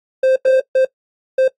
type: tone bursts at uneven times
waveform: triangle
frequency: 523.3 Hz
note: C5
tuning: in tune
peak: -8 dBFS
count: 4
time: 0.23-0.36 / 0.45-0.6 / 0.75-0.85 / 1.38-1.48 s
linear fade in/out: 5 ms
effects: noise-tail reverb RT60 0.1 s tail -20 dB re dry + AAC 32 kbps